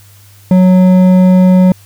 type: tone with hard clipping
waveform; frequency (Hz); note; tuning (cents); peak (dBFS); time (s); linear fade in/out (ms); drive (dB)
sine; 184.2; F#3; -7; -5; 0.51-1.72; 2; 8
effects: added 100 Hz sine -39 dBFS peak until 1.85 s + white hiss -44 dBFS RMS until 1.85 s